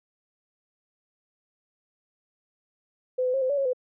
sine tone with pitch steps, 508 / 505 / 537 / 515 / 571 / 548 / 505 Hz, B4 / B4 / C5 / C5 / D5 / C#5 / B4, +49 / +39 / +45 / -28 / -49 / -20 / +39 cents, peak -22 dBFS, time 3.18-3.733 s, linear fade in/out 10 ms, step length 79 ms, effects none

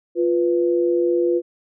sine tone pair together, 349.2 / 493.8 Hz, F4 / B4, 0 / 0 cents, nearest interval tritone, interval 600 cents, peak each -17 / -21 dBFS, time 0.15-1.42 s, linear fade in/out 50 ms, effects none

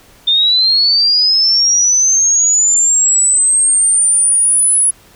sine linear sweep, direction up, 3584 to 10330 Hz, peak -8 dBFS, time 0.27-4.91 s, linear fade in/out 10 ms, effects pink hiss -45 dBFS RMS until 5.15 s

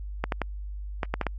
clicks, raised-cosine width 0.5 ms, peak -11 dBFS, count 7, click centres 0.24 / 0.322 / 0.417 / 1.032 / 1.14 / 1.213 / 1.267 s, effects added 50 Hz sine -33 dBFS peak until 1.38 s + Opus 48 kbps

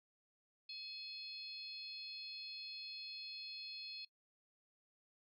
harmonic tone, 852 Hz, G#5, 44 cents sharp, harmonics 3 / 4 / 5 / 6, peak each -54 / -56 / -47 / -58 dBFS, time 0.69-4.05 s, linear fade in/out 5 ms, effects noise-tail reverb RT60 0.1 s tail -23 dB re dry

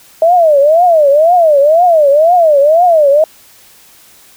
sine tone with vibrato, 632 Hz, D#5, 27 cents sharp, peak -4 dBFS, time 0.22-3.24 s, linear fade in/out 2 ms, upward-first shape triangle, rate 2 Hz, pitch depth 260 cents each way, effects white hiss -42 dBFS RMS until 4.36 s

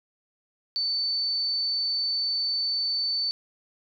sine tone, 4522 Hz, C#8, 34 cents sharp, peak -24 dBFS, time 0.76-3.31 s, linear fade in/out 0 ms, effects none

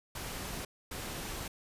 pink noise bursts at uneven times, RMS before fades -40 dBFS, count 2, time 0.15-0.65 / 0.91-1.48 s, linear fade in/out 5 ms, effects resampled to 32000 Hz

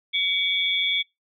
sine tone cluster, 2261 / 3338 / 3524 Hz, C#7 / G#7 / A7, +34 / +8 / +2 cents, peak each -25 dBFS, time 0.13-1.03 s, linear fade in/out 20 ms, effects noise-tail reverb RT60 0.2 s tail -26 dB re dry

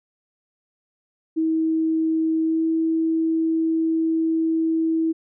sine tone with pitch glide, 320.8 to 324 Hz, E4 to E4, -47 to -30 cents, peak -18 dBFS, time 1.36-5.13 s, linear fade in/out 20 ms, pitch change +17 cents, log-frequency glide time 2.4-2.65 s, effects none

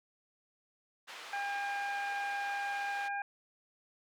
white band-pass noise, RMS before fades -48 dBFS, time 1.07-3.09 s, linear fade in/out 20 ms, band 600 to 3000 Hz, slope 12 dB/octave
harmonic tone, 805 Hz, G5, 46 cents sharp, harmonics 1 / 2 / 3, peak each -36 / -38 / -45 dBFS, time 1.33-3.22 s, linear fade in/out 2 ms
effects none

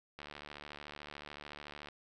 click train, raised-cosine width 0.3 ms, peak -30 dBFS, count 126, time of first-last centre 0.19-1.886 s, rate 73.7 Hz, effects none

